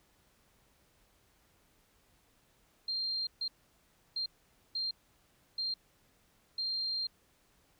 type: tone bursts at uneven times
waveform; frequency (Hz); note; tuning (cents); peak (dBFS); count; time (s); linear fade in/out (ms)
sine; 4186; C8; 0; -32; 6; 2.88-3.27 / 3.41-3.48 / 4.16-4.26 / 4.75-4.91 / 5.58-5.74 / 6.58-7.07; 5
effects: pink hiss -69 dBFS RMS until 7.79 s